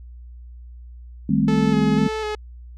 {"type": "chord", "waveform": "sine", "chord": "A half-diminished seventh", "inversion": "second", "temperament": "equal with one note detuned", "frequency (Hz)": [155.56, 199.65, 220, 261.6], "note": ["Eb3", "G3", "A3", "C4"], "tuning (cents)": [0, 32, 0, 0], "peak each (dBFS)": [-22, -20, -21, -22], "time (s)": [1.29, 2.08], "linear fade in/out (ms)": 5}
{"type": "tone with vibrato", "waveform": "sawtooth", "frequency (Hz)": 430, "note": "A4", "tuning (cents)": -40, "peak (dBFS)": -20, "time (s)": [1.48, 2.35], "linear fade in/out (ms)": 2, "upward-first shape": "square", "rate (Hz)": 2, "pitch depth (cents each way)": 23}
{"effects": ["added 60 Hz sine -37 dBFS peak until 2.77 s", "low-pass 5000 Hz 12 dB/octave"]}